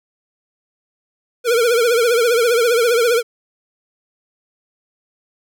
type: tone with vibrato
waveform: square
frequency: 470.9 Hz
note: A#4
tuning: 18 cents sharp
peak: -13 dBFS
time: 1.44-3.23 s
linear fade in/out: 50 ms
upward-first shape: triangle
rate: 15 Hz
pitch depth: 110 cents each way
effects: none